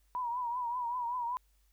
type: tone with vibrato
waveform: sine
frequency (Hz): 970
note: B5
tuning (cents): -31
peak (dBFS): -32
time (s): 0.15-1.37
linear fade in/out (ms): 0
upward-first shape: triangle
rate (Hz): 5.2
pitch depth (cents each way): 87
effects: added 50 Hz sine -66 dBFS peak until 1.72 s + white hiss -75 dBFS RMS until 1.72 s